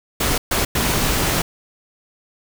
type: noise bursts at uneven times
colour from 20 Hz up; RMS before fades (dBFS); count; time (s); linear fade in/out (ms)
pink; -19; 3; 0.2-0.38 / 0.51-0.65 / 0.75-1.42; 5
effects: none